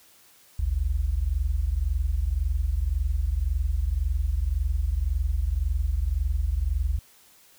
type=tone pair together; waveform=sine; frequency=51.56 / 73.42 Hz; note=G#1 / D2; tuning=-12 / 0 cents; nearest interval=tritone; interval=612 cents; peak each=-25 dBFS; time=0.59-6.99 s; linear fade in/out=5 ms; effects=white hiss -56 dBFS RMS until 7.58 s